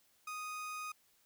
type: tone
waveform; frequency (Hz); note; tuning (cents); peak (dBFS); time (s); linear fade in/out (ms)
30% pulse; 1244; D#6; -1; -38; 0.27-0.92; 5
effects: white hiss -71 dBFS RMS until 1.25 s